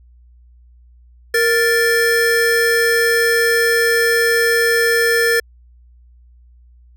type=tone pair together; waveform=square; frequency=466.2 / 1760.1 Hz; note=A#4 / A6; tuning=0 / 0 cents; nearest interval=octave + major seventh; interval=2300 cents; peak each=-16 / -16 dBFS; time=1.34-5.4 s; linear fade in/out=5 ms; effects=added 60 Hz sine -44 dBFS peak until 6.96 s